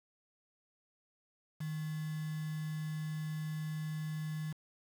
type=tone with quantisation; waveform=sine; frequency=155.4 Hz; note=D#3; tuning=2 cents flat; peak=-36 dBFS; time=1.6-4.53 s; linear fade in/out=10 ms; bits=8; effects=none